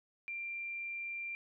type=tone; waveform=sine; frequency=2372 Hz; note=D7; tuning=17 cents sharp; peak=-38 dBFS; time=0.28-1.35 s; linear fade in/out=0 ms; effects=none